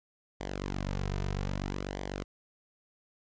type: tone with flanger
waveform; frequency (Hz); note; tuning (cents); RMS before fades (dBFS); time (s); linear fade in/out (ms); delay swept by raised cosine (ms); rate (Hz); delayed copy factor
sawtooth; 48.04; G1; -34; -35; 0.4-2.24; 10; 0.74 to 3.64; 0.62; -0.7
effects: resampled to 16000 Hz + 11-bit